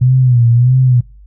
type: tone with vibrato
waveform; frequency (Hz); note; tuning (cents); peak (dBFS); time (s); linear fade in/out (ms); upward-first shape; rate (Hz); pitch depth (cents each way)
sine; 123.47; B2; 0; -6; 0.01-1.01; 10; sine; 1.6; 92
effects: noise-tail reverb RT60 0.3 s tail -23 dB re dry + added 50 Hz sine -36 dBFS peak until 1.26 s